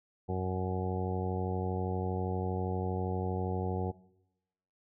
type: harmonic tone with a mistuned harmonic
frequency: 92.5 Hz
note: F#2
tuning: in tune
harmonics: 1 / 2 / 3 / 4 / 5 / 6 / 7 / 8 / 9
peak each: -34 / -37 / -45 / -38 / -39 / -48 / -49 / -41 / -45 dBFS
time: 0.28-3.92 s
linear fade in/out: 20 ms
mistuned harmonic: 9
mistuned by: +26 cents
effects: noise-tail reverb RT60 0.9 s tail -20 dB re dry

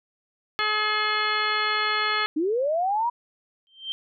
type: harmonic tone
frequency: 425.8 Hz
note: G#4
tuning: 43 cents sharp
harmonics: 1 / 2 / 3 / 4 / 5 / 6 / 7 / 8 / 10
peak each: -35 / -34 / -26 / -29 / -29 / -35 / -34 / -32 / -33 dBFS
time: 0.59-2.26 s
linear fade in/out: 0 ms
type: linear sweep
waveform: sine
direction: up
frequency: 289.3 to 977 Hz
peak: -21 dBFS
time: 2.36-3.1 s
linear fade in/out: 10 ms
type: tone with exponential growth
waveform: sine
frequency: 3139 Hz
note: G7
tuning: 2 cents sharp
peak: -24 dBFS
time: 3.67-3.92 s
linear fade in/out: 0 ms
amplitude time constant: 53 ms
effects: none

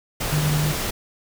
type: tone in noise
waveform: sine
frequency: 150.7 Hz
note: D3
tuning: 45 cents sharp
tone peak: -19 dBFS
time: 0.32-0.72 s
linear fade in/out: 10 ms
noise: pink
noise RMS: -26 dBFS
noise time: 0.2-0.91 s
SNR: +4 dB
effects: none

